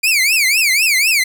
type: tone with vibrato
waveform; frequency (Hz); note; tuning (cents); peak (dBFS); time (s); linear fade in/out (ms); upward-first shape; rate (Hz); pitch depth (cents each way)
sawtooth; 2349; D7; 0; -8; 0.03-1.24; 10; triangle; 4; 280
effects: none